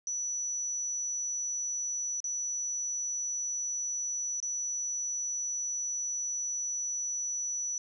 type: tone with dropouts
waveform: sine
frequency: 5920 Hz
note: F#8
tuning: in tune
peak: -31 dBFS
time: 0.07-7.78 s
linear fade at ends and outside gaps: 1 ms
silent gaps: 2.203-2.242 / 4.402-4.427 s
effects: none